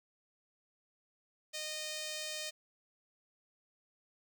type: tone with notch filter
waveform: 5% pulse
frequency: 616 Hz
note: D#5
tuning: 17 cents flat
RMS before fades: -41 dBFS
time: 1.53-2.51 s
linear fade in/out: 20 ms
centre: 1300 Hz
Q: 2
effects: none